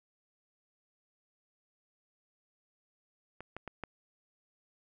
clicks, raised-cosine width 0.5 ms, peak -29 / -26 / -26 / -23 dBFS, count 4, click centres 3.406 / 3.566 / 3.677 / 3.837 s, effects none

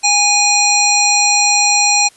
harmonic tone with a mistuned harmonic, 822 Hz, G#5, 18 cents flat, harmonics 1 / 3 / 5 / 7 / 9, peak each -16 / -16 / -16 / -16 / -16 dBFS, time 0.03-2.09 s, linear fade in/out 20 ms, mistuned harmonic 5, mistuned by +33 cents, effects white hiss -47 dBFS RMS until 2.16 s + resampled to 24000 Hz

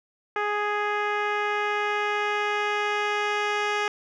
10% pulse tone with low-pass filter sweep, 415.6 Hz, G#4, 1 cent sharp, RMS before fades -26 dBFS, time 0.36-3.88 s, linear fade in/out 2 ms, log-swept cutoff 1800 to 4100 Hz, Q 0.95, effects none

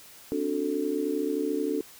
sine chord, D dominant seventh, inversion third, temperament just, 264.3 / 293.7 / 367.1 / 440.5 Hz, C4 / D4 / F#4 / A4, +18 / 0 / -14 / +2 cents, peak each -35 / -29 / -33 / -30 dBFS, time 0.32-1.81 s, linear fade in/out 0 ms, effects white hiss -50 dBFS RMS until 1.99 s

